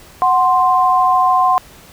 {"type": "tone pair together", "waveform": "sine", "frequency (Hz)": [740, 1046.5], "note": ["F#5", "C6"], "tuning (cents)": [0, 0], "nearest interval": "tritone", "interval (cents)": 600, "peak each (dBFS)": [-13, -12], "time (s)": [0.22, 1.58], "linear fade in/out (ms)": 0, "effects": ["pink hiss -42 dBFS RMS until 1.92 s"]}